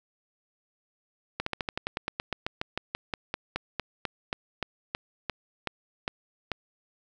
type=slowing click train; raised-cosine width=0.3 ms; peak=-13 dBFS; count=27; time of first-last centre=1.4-6.517 s; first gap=64 ms; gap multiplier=1.08; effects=none